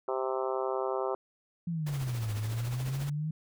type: harmonic tone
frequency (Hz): 130.81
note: C3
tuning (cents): 0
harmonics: 3 / 4 / 5 / 6 / 7 / 8 / 9 / 10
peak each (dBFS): -33 / -35 / -37 / -39 / -40 / -41 / -42 / -43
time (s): 0.08-1.15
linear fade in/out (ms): 2
type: exponential two-way sweep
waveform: sine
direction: down then up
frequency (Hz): 174.61 to 103.83 to 159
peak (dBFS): -30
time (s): 1.67-3.31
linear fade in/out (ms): 5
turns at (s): 2.34
type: noise with tremolo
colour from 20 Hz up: pink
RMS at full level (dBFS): -42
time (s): 1.86-3.1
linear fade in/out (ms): 10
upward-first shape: sine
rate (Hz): 14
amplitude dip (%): 55
effects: none